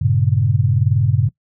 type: chord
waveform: sine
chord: G diminished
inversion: none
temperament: equal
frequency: 98 / 116.54 / 138.59 Hz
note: G2 / Bb2 / Db3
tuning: 0 / 0 / 0 cents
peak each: -17 dBFS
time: 0.01-1.29 s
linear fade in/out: 10 ms
effects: noise-tail reverb RT60 0.1 s tail -21 dB re dry